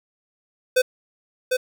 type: tone with echo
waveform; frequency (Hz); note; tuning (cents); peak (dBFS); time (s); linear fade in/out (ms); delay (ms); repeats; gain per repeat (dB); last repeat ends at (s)
square; 508; B4; +49; -15; 0.76-0.82; 10; 750; 1; -4; 1.57
effects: none

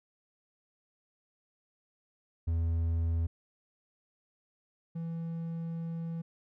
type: tone pair in turn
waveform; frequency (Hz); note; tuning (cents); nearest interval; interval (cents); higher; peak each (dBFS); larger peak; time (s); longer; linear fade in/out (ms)
triangle; 82.9 / 165.8; E2 / E3; +10 / +10; octave; 1200; second; -25 / -32; first; 2.47-3.27 / 4.95-6.22; second; 10
effects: none

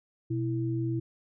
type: tone pair together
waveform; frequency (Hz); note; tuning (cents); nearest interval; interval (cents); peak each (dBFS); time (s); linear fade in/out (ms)
sine; 123.74 / 329.2; B2 / E4; +4 / -2; octave + perfect fourth; 1694; -29 / -31; 0.3-1; 10
effects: none

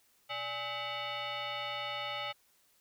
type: tone with frequency modulation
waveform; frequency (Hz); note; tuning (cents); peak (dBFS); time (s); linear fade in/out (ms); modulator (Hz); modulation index
sine; 830.6; G#5; 0; -35; 0.29-2.33; 20; 707; 4
effects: white hiss -69 dBFS RMS until 2.8 s

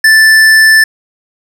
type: tone with hard clipping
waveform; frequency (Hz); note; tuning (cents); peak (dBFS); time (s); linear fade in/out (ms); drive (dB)
sine; 1760; A6; 0; -4; 0.04-0.84; 5; 13
effects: none

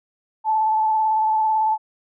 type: tone with vibrato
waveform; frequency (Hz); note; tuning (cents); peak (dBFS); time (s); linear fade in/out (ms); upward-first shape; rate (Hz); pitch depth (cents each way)
sine; 872; A5; -16; -16; 0.44-1.78; 50; square; 18; 17
effects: none

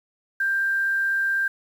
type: tone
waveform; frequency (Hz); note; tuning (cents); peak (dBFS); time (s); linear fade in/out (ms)
sine; 1584; G6; +18; -20; 0.4-1.48; 5
effects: 8-bit

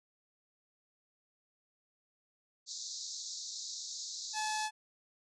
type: band-pass noise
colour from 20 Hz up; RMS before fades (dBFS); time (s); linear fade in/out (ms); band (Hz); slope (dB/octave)
white; -43; 2.66-4.69; 50; 3800 to 7200; 96
type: tone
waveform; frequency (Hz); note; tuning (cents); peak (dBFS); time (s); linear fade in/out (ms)
sawtooth; 861; A5; -38; -30; 4.33-4.71; 50
effects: resampled to 24000 Hz

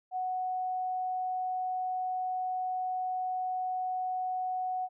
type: tone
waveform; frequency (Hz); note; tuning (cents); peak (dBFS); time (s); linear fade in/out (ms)
sine; 740; F#5; 0; -30; 0.11-4.89; 50
effects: none

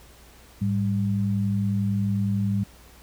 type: tone pair together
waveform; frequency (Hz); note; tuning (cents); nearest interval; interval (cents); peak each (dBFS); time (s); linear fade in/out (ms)
sine; 106.4 / 197.41; G#2 / G3; +42 / +12; major seventh; 1070; -24; 0.61-2.64; 10
effects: added 60 Hz sine -52 dBFS peak until 3.02 s + pink hiss -52 dBFS RMS until 3.02 s

